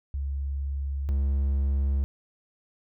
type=tone pair in turn; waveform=sine / triangle; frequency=69.3 / 68.86 Hz; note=C#2 / C#2; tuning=0 / -11 cents; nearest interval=unison; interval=11 cents; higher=first; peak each=-27 / -20 dBFS; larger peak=second; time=0.14-1.09 / 1.09-2.04 s; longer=neither; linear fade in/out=0 ms; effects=none